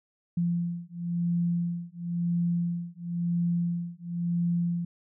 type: beating tone pair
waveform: sine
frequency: 171.8 / 172.77 Hz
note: F3 / F3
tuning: -28 / -18 cents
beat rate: 0.97 Hz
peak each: -29 dBFS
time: 0.37-4.85 s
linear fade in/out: 5 ms
effects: none